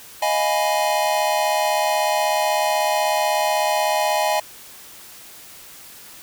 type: chord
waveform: square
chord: F half-diminished seventh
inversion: third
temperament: equal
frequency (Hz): 622.3 / 698.5 / 830.6 / 987.8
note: Eb5 / F5 / Ab5 / Cb6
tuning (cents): 0 / 0 / 0 / 0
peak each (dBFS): -23 / -27 / -22 / -27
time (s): 0.22-4.4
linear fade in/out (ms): 5
effects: white hiss -42 dBFS RMS until 6.22 s